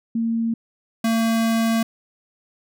sine / square tone pair in turn, 228.6 / 226.6 Hz, A#3 / A#3, -34 / -49 cents, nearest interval unison, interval 15 cents, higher first, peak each -19 / -18 dBFS, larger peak second, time 0.15-0.54 / 1.04-1.83 s, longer second, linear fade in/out 5 ms, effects none

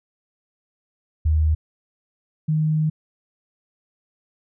sine tone pair in turn, 77.78 / 155.25 Hz, D#2 / D#3, 0 / -3 cents, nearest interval octave, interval 1197 cents, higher second, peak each -15 / -17 dBFS, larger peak first, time 1.25-1.55 / 2.48-2.9 s, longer second, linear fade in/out 10 ms, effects none

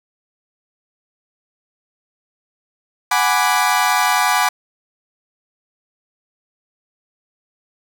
30% pulse chord, G# half-diminished seventh, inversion third, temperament equal, 740 / 830.6 / 987.8 / 1174.7 Hz, F#5 / G#5 / B5 / D6, 0 / 0 / 0 / 0 cents, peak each -17 dBFS, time 3.11-4.49 s, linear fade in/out 5 ms, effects none

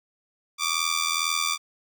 10% pulse ring-modulated tone, 1174.7 Hz, D6, in tune, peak -12 dBFS, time 0.58-1.58 s, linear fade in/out 50 ms, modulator 41.1 Hz, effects none

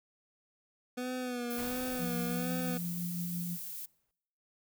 25% pulse tone with vibrato, 246.9 Hz, B3, in tune, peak -31 dBFS, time 0.97-2.78 s, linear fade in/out 10 ms, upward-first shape sine, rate 1.4 Hz, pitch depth 49 cents each way
violet noise, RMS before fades -42 dBFS, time 1.5-3.86 s, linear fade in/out 10 ms
pink noise with exponential decay, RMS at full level -45 dBFS, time 1.58-4.11 s, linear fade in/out 0 ms, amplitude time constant 550 ms
sine tone with tremolo, 174.61 Hz, F3, in tune, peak -33 dBFS, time 1.98-3.58 s, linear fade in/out 50 ms, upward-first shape triangle, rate 5.9 Hz, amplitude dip 30%
effects noise-tail reverb RT60 0.8 s tail -25 dB re dry

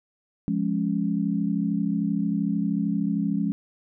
sine chord, Db major, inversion first, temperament equal, 174.61 / 207.7 / 277.2 Hz, F3 / Ab3 / Db4, 0 / 0 / 0 cents, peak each -27 / -25 / -28 dBFS, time 0.48-3.52 s, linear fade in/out 0 ms, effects none

